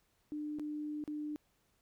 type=tone with dropouts; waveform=sine; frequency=299.7 Hz; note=D4; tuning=35 cents sharp; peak=-37 dBFS; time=0.32-1.36 s; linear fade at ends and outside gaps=0 ms; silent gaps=0.587-0.596 / 1.039-1.077 s; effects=pink hiss -75 dBFS RMS until 1.81 s